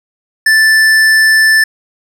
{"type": "tone with hard clipping", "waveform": "triangle", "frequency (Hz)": 1760, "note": "A6", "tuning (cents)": 0, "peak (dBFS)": -7, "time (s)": [0.46, 1.64], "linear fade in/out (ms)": 5, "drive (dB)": 16, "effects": []}